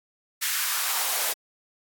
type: noise with high-pass filter sweep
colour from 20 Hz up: white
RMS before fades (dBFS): -26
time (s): 0.41-1.34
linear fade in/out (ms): 20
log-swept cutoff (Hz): 1800 to 550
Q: 1.6
effects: AAC 64 kbps